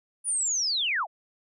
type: linear sweep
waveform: sine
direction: down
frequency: 9810 to 587.3 Hz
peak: -24 dBFS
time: 0.24-1.07 s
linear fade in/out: 50 ms
effects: none